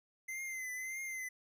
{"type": "tone with vibrato", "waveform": "square", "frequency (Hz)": 2061, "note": "C7", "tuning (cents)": -27, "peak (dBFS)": -40, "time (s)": [0.28, 1.29], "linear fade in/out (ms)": 10, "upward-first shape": "triangle", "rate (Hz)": 1.7, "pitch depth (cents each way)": 61, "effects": []}